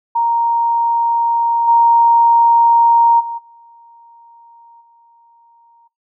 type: tone with level steps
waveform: sine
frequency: 932.3 Hz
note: A#5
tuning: in tune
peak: -12 / -7 / -21 / -41 / -47 dBFS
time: 0.15-5.88 s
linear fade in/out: 10 ms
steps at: 1.67 / 3.19 / 3.37 / 4.8 s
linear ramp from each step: 20 ms
effects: noise-tail reverb RT60 0.2 s tail -21 dB re dry